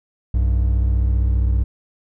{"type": "tone pair together", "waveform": "triangle", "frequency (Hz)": [61.74, 96.96], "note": ["B1", "G2"], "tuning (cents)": [0, -18], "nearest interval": "minor sixth", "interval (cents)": 782, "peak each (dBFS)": [-13, -21], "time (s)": [0.34, 1.64], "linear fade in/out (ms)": 5, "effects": []}